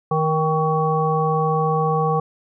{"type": "harmonic tone with a mistuned harmonic", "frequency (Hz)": 156.8, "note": "D#3", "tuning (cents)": 14, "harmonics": [1, 3, 5, 7], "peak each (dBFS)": [-21, -22, -23, -23], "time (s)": [0.11, 2.2], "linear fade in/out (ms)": 5, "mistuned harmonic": 7, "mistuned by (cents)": 37, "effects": []}